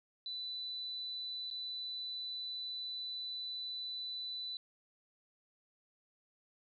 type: tone with dropouts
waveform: sine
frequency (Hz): 3987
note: B7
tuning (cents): +16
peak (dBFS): -39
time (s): 0.26-4.57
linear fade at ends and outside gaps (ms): 1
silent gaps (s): 1.502-1.511
effects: none